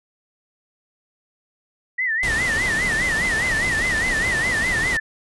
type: tone with vibrato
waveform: sine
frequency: 1900 Hz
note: A#6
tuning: 33 cents sharp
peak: -19 dBFS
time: 1.98-5 s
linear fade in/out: 10 ms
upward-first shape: sine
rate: 4.9 Hz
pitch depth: 140 cents each way
type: noise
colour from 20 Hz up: pink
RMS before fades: -27 dBFS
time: 2.23-4.97 s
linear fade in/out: 2 ms
effects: resampled to 24000 Hz